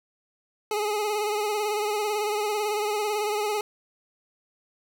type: tone with vibrato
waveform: 25% pulse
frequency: 420 Hz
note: G#4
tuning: 19 cents sharp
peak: -21 dBFS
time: 0.71-3.61 s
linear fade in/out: 2 ms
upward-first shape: sine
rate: 18 Hz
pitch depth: 45 cents each way
effects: none